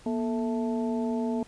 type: harmonic tone with a mistuned harmonic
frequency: 220 Hz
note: A3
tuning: in tune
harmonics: 1 / 2 / 3 / 4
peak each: -27 / -33 / -37 / -39 dBFS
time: 0.06-1.43 s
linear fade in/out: 2 ms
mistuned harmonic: 1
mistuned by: +140 cents
effects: pink hiss -54 dBFS RMS until 1.47 s + resampled to 22050 Hz